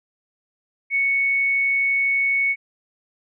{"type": "tone", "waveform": "sine", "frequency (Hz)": 2217, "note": "C#7", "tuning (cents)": 0, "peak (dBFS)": -17, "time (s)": [0.9, 2.56], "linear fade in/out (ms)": 50, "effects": []}